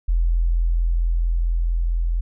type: tone with level ramp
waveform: sine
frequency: 42.23 Hz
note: E1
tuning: 43 cents sharp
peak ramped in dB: -15 to -18 dBFS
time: 0.08-2.21 s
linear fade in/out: 10 ms
effects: none